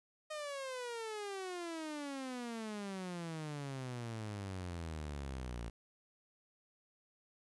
sawtooth exponential sweep, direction down, 622 to 56.3 Hz, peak -37 dBFS, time 0.3-5.7 s, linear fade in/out 10 ms, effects resampled to 24000 Hz + 12-bit

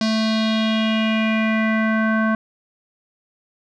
square tone with low-pass filter sweep, 220 Hz, A3, in tune, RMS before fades -19 dBFS, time 0.01-2.35 s, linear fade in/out 2 ms, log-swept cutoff 4900 to 1400 Hz, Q 3.7, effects none

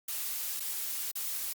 blue noise with dropouts, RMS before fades -35 dBFS, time 0.08-1.53 s, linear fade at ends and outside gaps 5 ms, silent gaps 0.598-0.603 / 1.115-1.154 s, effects Opus 48 kbps

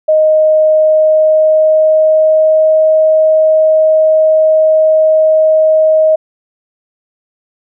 sine tone with pitch glide, 622.3 to 628.4 Hz, D#5 to D#5, 0 to +17 cents, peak -5 dBFS, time 0.08-6.16 s, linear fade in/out 10 ms, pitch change +17 cents, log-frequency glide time 0.71-2.8 s, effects none

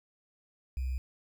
sine tone with sample-and-hold, 64.4 Hz, C2, 27 cents flat, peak -30 dBFS, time 0.77-0.98 s, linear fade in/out 0 ms, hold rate 2450 Hz, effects none

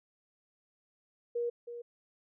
sine tone with echo, 475.4 Hz, A#4, 34 cents sharp, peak -30 dBFS, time 1.35-1.5 s, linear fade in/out 10 ms, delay 320 ms, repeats 1, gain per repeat -10 dB, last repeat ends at 1.82 s, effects none

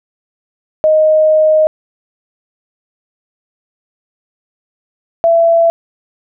sine tone pair in turn, 622.3 / 669.1 Hz, D#5 / E5, 0 / +26 cents, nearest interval minor second, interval 126 cents, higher second, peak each -6 dBFS, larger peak neither, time 0.84-1.67 / 5.24-5.7 s, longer first, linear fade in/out 0 ms, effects none

